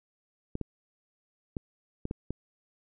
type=clicks; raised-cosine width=3 ms; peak=-20 dBFS; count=6; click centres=0.554 / 0.613 / 1.568 / 2.054 / 2.111 / 2.306 s; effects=none